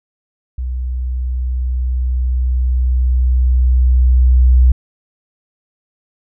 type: tone with level ramp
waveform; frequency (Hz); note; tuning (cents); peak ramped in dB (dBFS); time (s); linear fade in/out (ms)
sine; 62.7; B1; +27; -18 to -5; 0.58-4.72; 5
effects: none